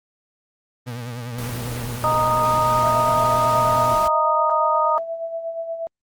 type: tone with vibrato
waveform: 35% pulse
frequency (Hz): 120.2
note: B2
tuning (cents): -46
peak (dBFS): -25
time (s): 0.86-3.96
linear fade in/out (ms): 20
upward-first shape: triangle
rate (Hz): 10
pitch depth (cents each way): 88
type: noise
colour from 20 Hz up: pink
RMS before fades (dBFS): -32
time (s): 1.38-4.08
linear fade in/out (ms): 5
type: harmonic tone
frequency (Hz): 310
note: D#4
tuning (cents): -6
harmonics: 2 / 3 / 4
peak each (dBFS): -23 / -20 / -19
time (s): 2.04-4.98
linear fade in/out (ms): 0
type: tone with tremolo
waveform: sine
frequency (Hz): 662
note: E5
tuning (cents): +7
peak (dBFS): -23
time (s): 2.83-5.87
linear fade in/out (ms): 0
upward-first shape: sine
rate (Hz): 8.4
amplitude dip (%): 55
effects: Opus 24 kbps